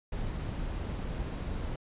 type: noise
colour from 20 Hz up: brown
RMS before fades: -35 dBFS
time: 0.12-1.76 s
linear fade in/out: 5 ms
effects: resampled to 8000 Hz